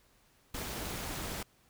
pink noise with amplitude modulation, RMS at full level -36 dBFS, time 0.54-1.43 s, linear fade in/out 5 ms, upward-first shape sine, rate 251 Hz, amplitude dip 65%, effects pink hiss -67 dBFS RMS until 1.69 s

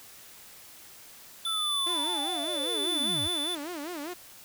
square tone with tremolo, 3496 Hz, A7, 12 cents flat, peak -27 dBFS, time 1.45-3.55 s, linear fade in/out 2 ms, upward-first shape triangle, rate 0.77 Hz, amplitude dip 50%
sine linear sweep, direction down, 1351 to 71.9 Hz, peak -35 dBFS, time 1.46-3.28 s, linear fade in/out 10 ms
sawtooth tone with vibrato, 320 Hz, D#4, 49 cents sharp, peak -31 dBFS, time 1.86-4.14 s, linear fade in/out 10 ms, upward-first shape sine, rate 5 Hz, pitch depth 210 cents each way
effects white hiss -50 dBFS RMS until 4.44 s

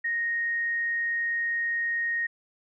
sine tone, 1864.7 Hz, A#6, in tune, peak -25 dBFS, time 0.04-2.27 s, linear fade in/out 10 ms, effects none

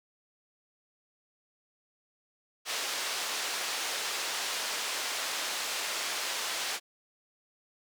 white band-pass noise, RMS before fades -34 dBFS, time 2.65-6.8 s, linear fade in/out 50 ms, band 480 to 5800 Hz, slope 12 dB/octave, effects none

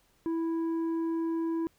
triangle tone with tanh clipping, 329.1 Hz, E4, 3 cents flat, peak -29 dBFS, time 0.26-1.67 s, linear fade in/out 0 ms, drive 10 dB, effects pink hiss -68 dBFS RMS until 1.78 s

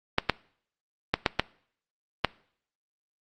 clicks, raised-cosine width 0.3 ms, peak -4 dBFS, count 6, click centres 0.184 / 0.297 / 1.14 / 1.262 / 1.396 / 2.247 s, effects noise-tail reverb RT60 0.6 s tail -22 dB re dry + Opus 32 kbps

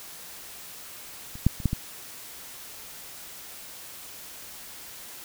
clicks, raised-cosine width 5 ms, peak -28 / -6 / -25 / -9 / -14 dBFS, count 5, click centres 1.355 / 1.466 / 1.602 / 1.657 / 1.731 s, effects white hiss -43 dBFS RMS until 5.24 s

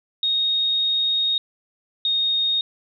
sine tone pair in turn, 3729 / 3713 Hz, A#7 / A#7, 0 / -8 cents, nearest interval unison, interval 8 cents, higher first, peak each -18 dBFS, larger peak neither, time 0.23-1.38 / 2.05-2.61 s, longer first, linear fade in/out 2 ms, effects none

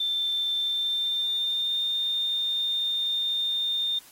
sine tone with pitch glide, 3558 to 3626 Hz, A7 to A#7, +19 to -49 cents, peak -24 dBFS, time 0-3.99 s, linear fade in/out 5 ms, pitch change +32 cents, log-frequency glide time 0.55-1.8 s, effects white hiss -52 dBFS RMS until 4.11 s + AAC 48 kbps

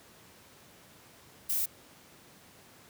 violet noise, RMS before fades -30 dBFS, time 1.49-1.66 s, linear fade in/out 10 ms, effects pink hiss -56 dBFS RMS until 2.89 s + high-pass 100 Hz 12 dB/octave

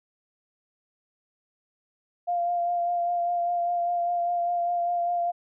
sine tone with vibrato, 697 Hz, F5, 4 cents flat, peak -23 dBFS, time 2.27-5.32 s, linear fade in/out 20 ms, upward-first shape sine, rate 5 Hz, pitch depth 18 cents each way, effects none

